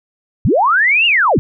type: linear two-way sweep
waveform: sine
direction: up then down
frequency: 68.1 to 2881 to 68.1 Hz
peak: -9 dBFS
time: 0.45-1.39 s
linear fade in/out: 0 ms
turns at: 1.06 s
effects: none